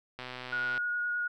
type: click train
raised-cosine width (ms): 0.3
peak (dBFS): -24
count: 75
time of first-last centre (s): 0.19-0.777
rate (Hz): 126
type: tone with vibrato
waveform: sine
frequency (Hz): 1446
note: F#6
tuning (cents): -40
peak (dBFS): -29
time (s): 0.52-1.28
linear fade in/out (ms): 10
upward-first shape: triangle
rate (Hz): 9.6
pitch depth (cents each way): 12
effects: none